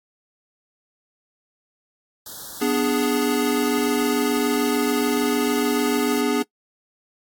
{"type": "band-stop noise", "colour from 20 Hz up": "white", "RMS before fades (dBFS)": -36, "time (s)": [2.26, 6.21], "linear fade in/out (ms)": 2, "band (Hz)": [1700, 3300], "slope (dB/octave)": 96}
{"type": "chord", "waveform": "square", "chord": "G# diminished", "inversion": "first", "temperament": "equal", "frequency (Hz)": [246.9, 293.7, 415.3], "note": ["B3", "D4", "G#4"], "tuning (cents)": [0, 0, 0], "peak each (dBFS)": -24, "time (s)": [2.61, 6.43], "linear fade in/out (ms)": 10}
{"effects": ["noise-tail reverb RT60 0.1 s tail -23 dB re dry", "AAC 64 kbps"]}